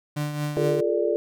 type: tone with tremolo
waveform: 35% pulse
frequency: 148.3 Hz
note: D3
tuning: 17 cents sharp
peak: -22 dBFS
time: 0.16-0.81 s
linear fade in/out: 10 ms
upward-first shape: triangle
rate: 4.5 Hz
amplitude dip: 55%
type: chord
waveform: sine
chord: Bb dominant seventh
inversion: second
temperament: equal with one note detuned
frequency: 349.2 / 415.3 / 454.5 / 587.3 Hz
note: F4 / Ab4 / Bb4 / D5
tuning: 0 / 0 / -44 / 0 cents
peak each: -26 dBFS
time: 0.57-1.16 s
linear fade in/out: 0 ms
effects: none